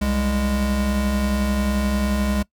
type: tone pair together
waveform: square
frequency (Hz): 64.82 / 205.8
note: C2 / G#3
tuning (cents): -16 / -16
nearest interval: octave + minor sixth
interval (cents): 2000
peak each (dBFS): -23 / -22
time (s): 0.01-2.43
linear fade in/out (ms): 10
effects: noise-tail reverb RT60 0.1 s tail -21 dB re dry